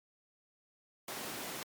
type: high-pass noise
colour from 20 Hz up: pink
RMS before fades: -42 dBFS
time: 1.08-1.63 s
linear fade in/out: 2 ms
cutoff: 230 Hz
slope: 12 dB/octave
effects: MP3 96 kbps